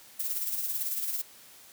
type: noise with tremolo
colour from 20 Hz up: violet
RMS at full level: -30 dBFS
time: 0.19-1.22 s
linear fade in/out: 10 ms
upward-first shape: sine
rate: 18 Hz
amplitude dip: 50%
effects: white hiss -53 dBFS RMS until 1.72 s + high-pass 60 Hz 12 dB/octave